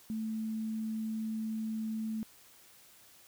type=tone; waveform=sine; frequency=220 Hz; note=A3; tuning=in tune; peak=-33 dBFS; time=0.1-2.23 s; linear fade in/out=0 ms; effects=white hiss -59 dBFS RMS until 3.27 s